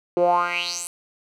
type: tone with band-pass filter sweep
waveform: 10% pulse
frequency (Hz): 174.61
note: F3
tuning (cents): 0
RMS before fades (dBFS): -22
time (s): 0.17-0.87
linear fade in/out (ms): 0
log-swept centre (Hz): 400 to 9800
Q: 5.5
effects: none